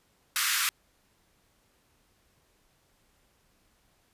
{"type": "high-pass noise", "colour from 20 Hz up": "pink", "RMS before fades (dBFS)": -27, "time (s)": [0.36, 0.69], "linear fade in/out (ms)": 0, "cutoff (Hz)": 1200, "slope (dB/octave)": 48, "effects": ["pink hiss -68 dBFS RMS until 4.13 s", "resampled to 32000 Hz"]}